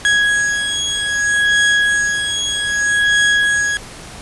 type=beating tone pair; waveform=35% pulse; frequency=1661.2 / 1661.83 Hz; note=G#6 / G#6; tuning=0 / +1 cents; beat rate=0.63 Hz; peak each=-15 dBFS; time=0.05-3.77 s; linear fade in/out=0 ms; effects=pink hiss -34 dBFS RMS until 4.21 s + resampled to 24000 Hz